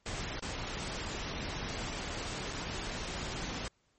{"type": "noise with dropouts", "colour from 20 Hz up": "pink", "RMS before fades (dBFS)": -38, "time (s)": [0.06, 3.68], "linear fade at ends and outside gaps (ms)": 1, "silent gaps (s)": [[0.395, 0.424], [2.527, 2.531]], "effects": ["pink hiss -73 dBFS RMS until 3.98 s", "MP3 32 kbps"]}